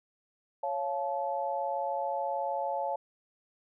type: chord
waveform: sine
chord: Db augmented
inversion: none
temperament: just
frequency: 554.4 / 693 / 866.2 Hz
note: Db5 / F5 / A5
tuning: 0 / -14 / -27 cents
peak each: -34 / -35 / -33 dBFS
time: 0.63-2.96 s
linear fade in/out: 5 ms
effects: none